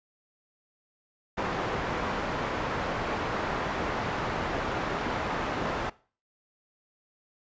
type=low-pass noise; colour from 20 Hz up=white; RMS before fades=-31 dBFS; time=1.37-5.9 s; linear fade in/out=10 ms; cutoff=1200 Hz; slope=12 dB/octave; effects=noise-tail reverb RT60 0.4 s tail -21 dB re dry + resampled to 16000 Hz